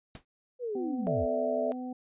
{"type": "noise with exponential decay", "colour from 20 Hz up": "pink", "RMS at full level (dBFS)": -41, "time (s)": [0.15, 0.25], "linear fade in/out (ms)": 2, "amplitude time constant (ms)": 20}
{"type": "linear sweep", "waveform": "sine", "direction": "down", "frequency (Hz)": [510, 49], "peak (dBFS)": -31, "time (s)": [0.59, 1.27], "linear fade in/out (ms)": 50}
{"type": "harmonic tone", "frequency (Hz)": 252.3, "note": "B3", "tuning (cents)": 37, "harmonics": [1, 2, 3], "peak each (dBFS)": [-35, -46, -44], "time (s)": [0.75, 1.93], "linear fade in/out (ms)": 5}
{"type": "chord", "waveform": "sine", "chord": "A suspended fourth", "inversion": "none", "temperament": "equal", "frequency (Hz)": [440, 587.3, 659.3], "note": ["A4", "D5", "E5"], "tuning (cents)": [0, 0, 0], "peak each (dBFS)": [-34, -32, -30], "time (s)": [1.07, 1.72], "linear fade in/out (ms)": 0}
{"effects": ["resampled to 8000 Hz"]}